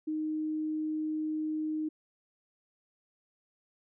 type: tone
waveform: sine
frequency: 310 Hz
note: D#4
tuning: 6 cents flat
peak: -30 dBFS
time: 0.07-1.89 s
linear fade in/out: 10 ms
effects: none